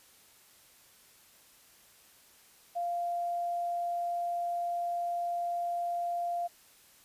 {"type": "tone", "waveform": "sine", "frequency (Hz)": 695, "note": "F5", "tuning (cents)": -9, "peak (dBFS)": -30, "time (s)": [2.75, 6.48], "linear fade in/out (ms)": 20, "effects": ["white hiss -60 dBFS RMS until 7.04 s", "resampled to 32000 Hz"]}